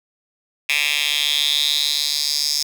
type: tone with high-pass filter sweep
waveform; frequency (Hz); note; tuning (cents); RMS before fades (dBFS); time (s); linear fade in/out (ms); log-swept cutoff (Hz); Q
10% pulse; 146.83; D3; 0; -20; 0.69-2.63; 5; 2600 to 5300; 5.2
effects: none